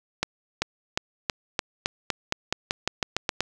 accelerating click train, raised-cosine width 0.2 ms, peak -6 dBFS, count 15, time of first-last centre 0.23-3.406 s, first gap 390 ms, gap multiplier 0.91, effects none

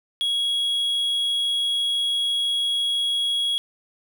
triangle tone, 3322 Hz, G#7, in tune, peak -19 dBFS, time 0.21-3.58 s, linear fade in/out 0 ms, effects 9-bit

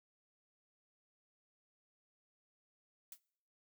blue noise with exponential decay, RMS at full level -45 dBFS, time 3.12-3.2 s, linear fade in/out 2 ms, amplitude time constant 16 ms, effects noise-tail reverb RT60 0.7 s tail -24 dB re dry

